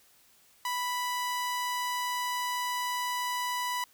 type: tone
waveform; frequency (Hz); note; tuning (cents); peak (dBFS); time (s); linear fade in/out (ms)
sawtooth; 987.8; B5; 0; -26; 0.65-3.84; 2
effects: white hiss -62 dBFS RMS until 3.93 s